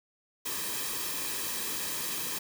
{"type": "noise with comb filter", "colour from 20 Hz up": "white", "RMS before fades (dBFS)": -34, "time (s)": [0.45, 2.39], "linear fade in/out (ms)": 10, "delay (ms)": 1.4, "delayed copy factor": -0.6, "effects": []}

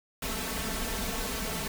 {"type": "noise with comb filter", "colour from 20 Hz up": "pink", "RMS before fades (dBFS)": -33, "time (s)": [0.22, 1.68], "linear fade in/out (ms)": 5, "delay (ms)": 4.5, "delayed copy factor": 0.9, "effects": []}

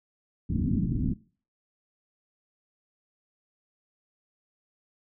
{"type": "low-pass noise", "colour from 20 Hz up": "white", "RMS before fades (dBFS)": -27, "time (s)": [0.49, 1.14], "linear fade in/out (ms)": 10, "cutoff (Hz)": 280, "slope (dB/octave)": 48, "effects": ["noise-tail reverb RT60 0.4 s tail -21 dB re dry"]}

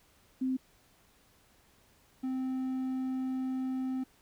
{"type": "tone pair in turn", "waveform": ["sine", "triangle"], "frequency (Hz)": [260, 260], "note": ["C4", "C4"], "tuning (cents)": [-11, -11], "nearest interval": "unison", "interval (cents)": 0, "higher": "neither", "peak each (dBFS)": [-28, -29], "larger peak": "first", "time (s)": [[0.41, 0.57], [2.23, 4.04]], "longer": "second", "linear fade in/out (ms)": 10, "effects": ["pink hiss -65 dBFS RMS until 4.21 s"]}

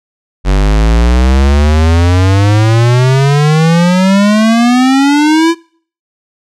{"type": "exponential sweep", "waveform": "square", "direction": "up", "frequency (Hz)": [46.55, 339.2], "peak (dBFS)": -6, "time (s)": [0.44, 5.55], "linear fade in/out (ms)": 50, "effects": ["noise-tail reverb RT60 0.5 s tail -24 dB re dry", "low-pass 7000 Hz 12 dB/octave"]}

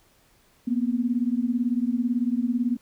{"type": "beating tone pair", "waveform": "sine", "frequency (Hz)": [234.6, 252.6], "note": ["A#3", "B3"], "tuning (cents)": [11, 39], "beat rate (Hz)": 18, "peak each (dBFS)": [-24, -25], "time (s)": [0.67, 2.77], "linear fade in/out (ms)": 10, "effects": ["pink hiss -61 dBFS RMS until 2.81 s"]}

